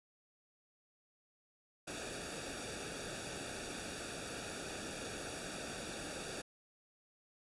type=noise with comb filter; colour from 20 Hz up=pink; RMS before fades=-44 dBFS; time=1.87-6.42 s; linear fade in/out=10 ms; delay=0.97 ms; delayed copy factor=-0.75; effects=resampled to 24000 Hz